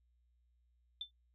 sine tone with exponential decay, 3542 Hz, A7, 11 cents sharp, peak -35 dBFS, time 1.01-1.11 s, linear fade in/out 2 ms, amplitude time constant 20 ms, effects noise-tail reverb RT60 0.1 s tail -24 dB re dry + added 60 Hz sine -70 dBFS peak until 1.34 s

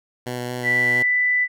10% pulse tone with vibrato, 123.47 Hz, B2, in tune, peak -18 dBFS, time 0.26-1.03 s, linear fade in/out 10 ms, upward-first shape square, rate 4.3 Hz, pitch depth 9 cents each way
sine tone with pitch glide, 1972 to 1988 Hz, B6 to B6, -3 to +11 cents, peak -16 dBFS, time 0.63-1.48 s, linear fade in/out 50 ms, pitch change +14 cents, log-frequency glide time 0.73-1.15 s
effects none

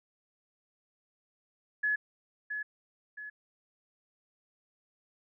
sine tone with echo, 1700 Hz, G#6, 40 cents sharp, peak -26 dBFS, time 1.83-1.96 s, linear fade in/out 10 ms, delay 670 ms, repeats 2, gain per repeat -7 dB, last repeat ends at 3.3 s, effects none

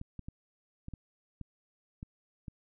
clicks, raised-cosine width 5 ms, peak -29 dBFS, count 8, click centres 0.014 / 0.193 / 0.285 / 0.884 / 0.937 / 1.413 / 2.029 / 2.482 s, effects none

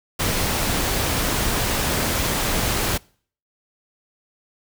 pink noise, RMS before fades -22 dBFS, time 0.19-2.98 s, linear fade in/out 10 ms, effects noise-tail reverb RT60 0.5 s tail -25 dB re dry

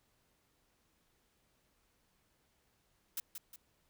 blue noise with echo, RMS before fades -38 dBFS, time 3.17-3.2 s, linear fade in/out 2 ms, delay 180 ms, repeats 2, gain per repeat -7 dB, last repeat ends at 3.56 s, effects pink hiss -75 dBFS RMS until 3.89 s

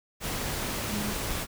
sine tone in noise, 207.7 Hz, G#3, in tune, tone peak -31 dBFS, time 0.88-1.15 s, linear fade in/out 50 ms, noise pink, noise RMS -32 dBFS, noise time 0.2-1.47 s, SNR -2 dB, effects none

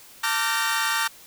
sawtooth tone cluster, 899 / 1167 / 1386 / 1547 / 1855 Hz, A5 / D6 / F6 / G6 / A#6, +37 / -11 / -14 / -23 / -9 cents, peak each -25 dBFS, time 0.23-1.08 s, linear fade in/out 10 ms, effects white hiss -48 dBFS RMS until 1.26 s

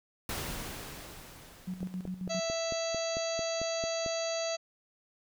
pink noise with exponential decay, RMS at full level -35 dBFS, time 0.29-3.05 s, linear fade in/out 2 ms, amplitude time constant 600 ms
sine tone with tremolo, 184 Hz, F#3, 9 cents flat, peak -33 dBFS, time 1.67-2.4 s, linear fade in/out 10 ms, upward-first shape square, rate 7.4 Hz, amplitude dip 70%
click train, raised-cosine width 2 ms, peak -26 dBFS, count 11, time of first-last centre 1.83-4.062 s, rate 4.48 Hz
harmonic tone, 660 Hz, E5, 2 cents sharp, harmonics 1 / 2 / 3 / 4 / 5 / 6 / 7 / 9 / 10, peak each -32 / -45 / -46 / -44 / -47 / -44 / -41 / -46 / -42 dBFS, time 2.29-4.57 s, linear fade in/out 20 ms
effects none

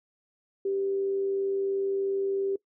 sine tone with amplitude modulation, 392 Hz, G4, in tune, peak -24 dBFS, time 0.65-2.56 s, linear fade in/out 5 ms, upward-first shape sine, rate 103 Hz, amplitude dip 25%, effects noise-tail reverb RT60 0.1 s tail -21 dB re dry

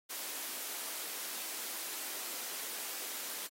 white high-pass noise, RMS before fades -41 dBFS, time 0.09-3.48 s, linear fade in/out 20 ms, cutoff 250 Hz, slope 24 dB/octave, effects AAC 48 kbps

